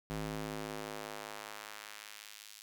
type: tone with high-pass filter sweep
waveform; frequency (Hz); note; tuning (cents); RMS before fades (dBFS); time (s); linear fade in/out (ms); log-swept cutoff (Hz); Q
square; 52.6; G#1; +23; -44; 0.1-2.62; 0; 120 to 4100; 0.78
effects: 10-bit